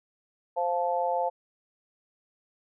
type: chord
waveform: sine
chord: F major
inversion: second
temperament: just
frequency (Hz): 523.8 / 698.5 / 873.1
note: C5 / F5 / A5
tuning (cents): +2 / 0 / -14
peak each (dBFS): -29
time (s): 0.56-1.3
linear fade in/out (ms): 20
effects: none